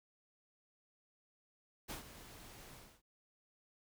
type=noise with ADSR envelope; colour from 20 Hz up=pink; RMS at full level=-43 dBFS; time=1.88-3.02 s; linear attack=24 ms; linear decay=120 ms; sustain=-12 dB; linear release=270 ms; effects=none